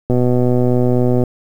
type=click train; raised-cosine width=2 ms; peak=-3 dBFS; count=142; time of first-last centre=0.1-1.237 s; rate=124 Hz; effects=7-bit